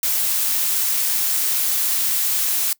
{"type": "noise", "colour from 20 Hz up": "blue", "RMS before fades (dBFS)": -20, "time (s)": [0.03, 2.73], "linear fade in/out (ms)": 2, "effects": ["noise-tail reverb RT60 0.1 s tail -22 dB re dry"]}